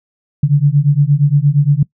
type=beating tone pair; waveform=sine; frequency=140 / 148.6 Hz; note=C#3 / D3; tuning=+18 / +21 cents; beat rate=8.6 Hz; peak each=-11 dBFS; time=0.43-1.83 s; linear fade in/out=5 ms; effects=noise-tail reverb RT60 0.1 s tail -22 dB re dry